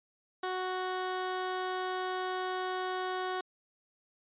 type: tone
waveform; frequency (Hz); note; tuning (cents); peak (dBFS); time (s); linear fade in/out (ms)
15% pulse; 370; F#4; 0; -26; 0.43-3.41; 5
effects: resampled to 8000 Hz